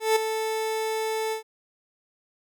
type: tone with ADSR envelope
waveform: 30% pulse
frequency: 440 Hz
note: A4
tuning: in tune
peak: -14 dBFS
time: 0-1.43 s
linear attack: 160 ms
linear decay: 9 ms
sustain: -9 dB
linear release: 110 ms
effects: none